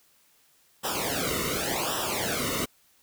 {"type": "noise with flanger", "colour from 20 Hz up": "pink", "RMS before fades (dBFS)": -29, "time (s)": [0.83, 2.66], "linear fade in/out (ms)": 20, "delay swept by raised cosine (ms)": [0.45, 1.24], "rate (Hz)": 0.88, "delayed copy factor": -1, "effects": ["white hiss -63 dBFS RMS until 3.02 s"]}